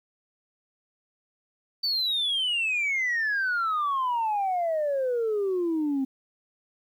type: exponential sweep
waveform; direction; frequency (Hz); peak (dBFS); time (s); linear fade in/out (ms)
sine; down; 4601 to 261.6; -22; 1.83-6.05; 10
effects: tanh soft clip ceiling -21 dBFS + 10-bit